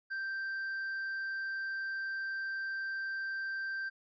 triangle tone, 1568 Hz, G6, in tune, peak -33 dBFS, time 0.1-3.9 s, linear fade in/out 20 ms, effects resampled to 16000 Hz

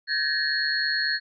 sine tone cluster, 1558 / 1702 / 1851 / 4323 Hz, G6 / G#6 / A#6 / C#8, -11 / +42 / -13 / -44 cents, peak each -32 / -27 / -30 / -26 dBFS, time 0.07-1.2 s, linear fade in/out 50 ms, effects none

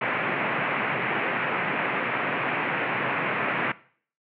white band-pass noise, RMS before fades -27 dBFS, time 0.01-3.72 s, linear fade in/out 5 ms, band 120 to 2500 Hz, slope 48 dB/octave, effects noise-tail reverb RT60 0.5 s tail -19 dB re dry

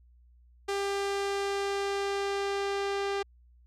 sawtooth tone with low-pass filter sweep, 397.8 Hz, G4, 25 cents sharp, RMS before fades -31 dBFS, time 0.68-3.23 s, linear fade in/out 10 ms, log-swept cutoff 8700 to 5000 Hz, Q 0.74, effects added 60 Hz sine -56 dBFS peak until 3.66 s

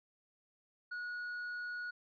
sine tone with hard clipping, 1456 Hz, F#6, 28 cents flat, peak -40 dBFS, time 0.91-1.91 s, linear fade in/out 10 ms, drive 3 dB, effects resampled to 11025 Hz

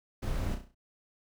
brown noise with echo, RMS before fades -33 dBFS, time 0.22-0.55 s, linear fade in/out 10 ms, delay 33 ms, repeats 6, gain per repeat -6 dB, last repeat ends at 0.748 s, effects none

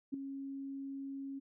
sine tone with ADSR envelope, 273.7 Hz, C#4, 22 cents flat, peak -31 dBFS, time 0.12-1.4 s, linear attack 21 ms, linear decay 4 ms, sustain -9 dB, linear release 20 ms, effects none

